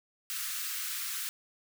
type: high-pass noise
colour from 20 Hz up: white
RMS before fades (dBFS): -36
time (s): 0.3-1.29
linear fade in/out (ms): 0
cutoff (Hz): 1200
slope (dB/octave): 48
effects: none